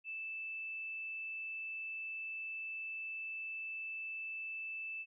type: tone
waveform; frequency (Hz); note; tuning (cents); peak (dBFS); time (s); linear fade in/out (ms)
sine; 2637; E7; 0; -40; 0.04-5.06; 50
effects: none